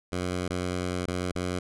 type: tone with dropouts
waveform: 10% pulse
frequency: 90.1 Hz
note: F#2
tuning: 45 cents flat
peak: -20 dBFS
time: 0.12-1.59 s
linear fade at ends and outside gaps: 5 ms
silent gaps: 0.48-0.501 / 1.059-1.078 / 1.317-1.353 s
effects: resampled to 24000 Hz